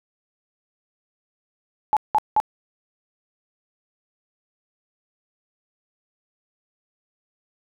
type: tone bursts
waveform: sine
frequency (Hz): 855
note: A5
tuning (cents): -50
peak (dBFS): -14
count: 3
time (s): 1.93-2.401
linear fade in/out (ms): 0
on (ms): 37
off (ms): 180
effects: none